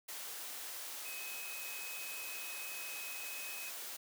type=tone in noise; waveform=sine; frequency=2539 Hz; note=D#7; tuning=34 cents sharp; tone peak=-46 dBFS; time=1.05-3.7 s; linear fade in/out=10 ms; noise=white; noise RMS=-45 dBFS; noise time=0.08-3.97 s; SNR=-4 dB; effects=high-pass 400 Hz 12 dB/octave